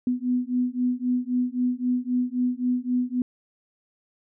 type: beating tone pair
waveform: sine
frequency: 246.9 / 250.7 Hz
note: B3 / B3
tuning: 0 / +26 cents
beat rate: 3.8 Hz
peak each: -25 dBFS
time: 0.07-3.22 s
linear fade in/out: 2 ms
effects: none